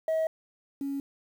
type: tone pair in turn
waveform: sine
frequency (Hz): 640 / 277.8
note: D#5 / C#4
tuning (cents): +49 / +4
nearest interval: octave + major second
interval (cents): 1445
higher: first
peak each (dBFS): -22 / -29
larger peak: first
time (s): 0.08-0.27 / 0.81-1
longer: neither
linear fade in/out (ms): 2
effects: tanh soft clip ceiling -23 dBFS + 9-bit